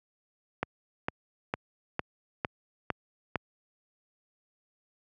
click train, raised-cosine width 0.5 ms, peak -13 dBFS, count 7, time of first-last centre 0.63-3.357 s, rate 2.2 Hz, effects high-pass 80 Hz 12 dB/octave

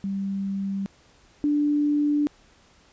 sine tone pair in turn, 196 / 293.7 Hz, G3 / D4, 0 / 0 cents, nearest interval perfect fifth, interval 700 cents, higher second, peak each -25 / -19 dBFS, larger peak second, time 0.04-0.86 / 1.44-2.27 s, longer second, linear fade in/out 0 ms, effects pink hiss -57 dBFS RMS until 2.92 s + resampled to 16000 Hz

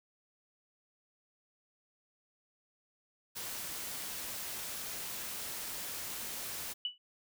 white noise, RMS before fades -41 dBFS, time 3.35-6.74 s, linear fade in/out 20 ms
sine tone with exponential decay, 2960 Hz, F#7, in tune, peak -29 dBFS, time 6.85-6.98 s, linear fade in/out 2 ms, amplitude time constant 28 ms
effects none

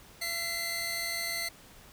sawtooth tone cluster, 675 / 1992 / 2072 / 4415 Hz, E5 / B6 / C7 / C#8, +41 / +14 / -17 / -8 cents, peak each -39 / -36 / -31 / -35 dBFS, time 0.21-1.49 s, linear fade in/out 10 ms, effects pink hiss -54 dBFS RMS until 1.92 s

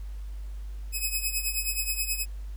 5% pulse tone with tremolo, 2548 Hz, D#7, 41 cents sharp, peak -15 dBFS, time 0.92-2.26 s, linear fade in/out 50 ms, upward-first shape triangle, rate 9.4 Hz, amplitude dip 80%, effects added 50 Hz sine -34 dBFS peak until 2.56 s + pink hiss -59 dBFS RMS until 2.56 s

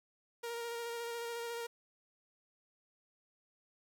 sawtooth tone with vibrato, 468.4 Hz, A#4, 8 cents sharp, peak -35 dBFS, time 0.43-1.67 s, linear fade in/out 10 ms, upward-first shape square, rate 14 Hz, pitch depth 14 cents each way, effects 11-bit

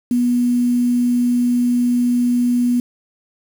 sine tone with quantisation, 243.7 Hz, B3, 23 cents flat, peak -13 dBFS, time 0.11-2.8 s, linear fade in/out 2 ms, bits 6, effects none

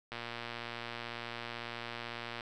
click train, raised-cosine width 0.3 ms, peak -24 dBFS, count 271, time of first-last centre 0.12-2.408 s, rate 118 Hz, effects none

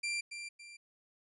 sawtooth tone with echo, 2367 Hz, D7, 13 cents sharp, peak -30 dBFS, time 0.03-0.21 s, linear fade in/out 10 ms, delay 280 ms, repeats 2, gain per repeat -8 dB, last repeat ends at 0.77 s, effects resampled to 24000 Hz

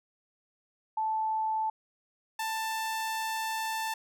sine / sawtooth tone pair in turn, 876 / 886.2 Hz, A5 / A5, -8 / +12 cents, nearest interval unison, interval 20 cents, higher second, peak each -27 dBFS, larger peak neither, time 0.97-1.7 / 2.39-3.94 s, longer second, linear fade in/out 5 ms, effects none

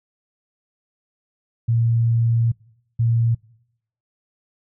sine tone bursts at uneven times, 115.9 Hz, A#2, 10 cents flat, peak -15 dBFS, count 2, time 1.68-2.52 / 2.99-3.35 s, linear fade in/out 10 ms, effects noise-tail reverb RT60 0.8 s tail -24 dB re dry

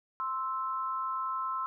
sine tone pair together, 1046.5 / 1316.1 Hz, C6 / E6, 0 / -3 cents, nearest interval major third, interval 397 cents, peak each -33 / -34 dBFS, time 0.2-1.66 s, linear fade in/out 0 ms, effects none

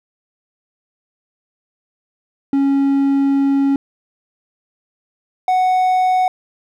triangle tone pair in turn, 276.2 / 740.4 Hz, C#4 / F#5, -6 / +1 cents, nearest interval octave + perfect fourth, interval 1707 cents, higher second, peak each -10 dBFS, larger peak neither, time 2.53-3.76 / 5.48-6.28 s, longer first, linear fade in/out 2 ms, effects none

